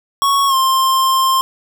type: tone with pitch glide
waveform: square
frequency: 1108.7 to 1055 Hz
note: C#6 to C6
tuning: 0 to +14 cents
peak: -12 dBFS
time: 0.22-1.41 s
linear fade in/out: 0 ms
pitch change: -86 cents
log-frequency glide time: 0.47-0.55 s
effects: none